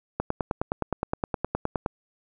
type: click train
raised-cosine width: 1 ms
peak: -11 dBFS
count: 17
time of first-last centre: 0.2-1.861 s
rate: 9.63 Hz
effects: none